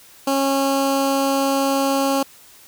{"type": "tone with notch filter", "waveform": "15% pulse", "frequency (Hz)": 273.6, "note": "C#4", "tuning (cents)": -23, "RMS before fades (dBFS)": -19, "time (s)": [0.27, 2.23], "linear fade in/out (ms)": 5, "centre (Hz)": 2100, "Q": 1.7, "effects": ["white hiss -47 dBFS RMS until 2.67 s"]}